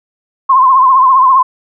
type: tone with vibrato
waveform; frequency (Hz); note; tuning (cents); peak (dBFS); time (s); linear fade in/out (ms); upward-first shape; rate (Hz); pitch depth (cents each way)
sine; 1046.5; C6; 0; -4; 0.49-1.43; 10; triangle; 15; 89
effects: none